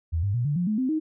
sine tone with pitch steps, 82.41 / 99.72 / 120.66 / 145.99 / 176.65 / 213.7 / 258.6 / 312.9 Hz, E2 / G2 / B2 / D3 / F3 / G#3 / C4 / D#4, 0 / +30 / -40 / -10 / +20 / +50 / -20 / +10 cents, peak -22 dBFS, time 0.12-1 s, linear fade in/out 20 ms, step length 110 ms, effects none

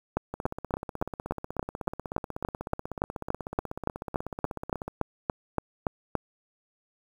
two click trains, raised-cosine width 1 ms, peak -20 / -11 dBFS, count 75 / 22, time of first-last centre 0.34-4.88 / 0.17-6.153 s, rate 16.3 / 3.51 Hz, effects 8-bit

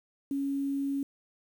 sine tone with quantisation, 277.2 Hz, C#4, in tune, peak -28 dBFS, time 0.31-1.03 s, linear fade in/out 2 ms, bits 9, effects none

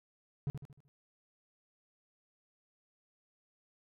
triangle tone with echo, 140.8 Hz, C#3, 27 cents sharp, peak -29 dBFS, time 0.47-0.5 s, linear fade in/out 0 ms, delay 76 ms, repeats 5, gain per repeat -7 dB, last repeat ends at 0.88 s, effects none

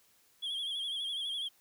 sine tone with vibrato, 3289 Hz, G#7, 18 cents flat, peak -31 dBFS, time 0.42-1.49 s, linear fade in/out 20 ms, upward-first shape sine, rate 12 Hz, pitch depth 70 cents each way, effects tanh soft clip ceiling -33 dBFS + white hiss -67 dBFS RMS until 1.6 s

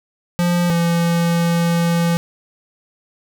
square tone pair in turn, 174.61 / 169.74 Hz, F3 / F3, 0 / -49 cents, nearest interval unison, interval 49 cents, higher first, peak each -15 dBFS, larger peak neither, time 0.39-0.7 / 0.7-2.17 s, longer second, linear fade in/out 0 ms, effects none

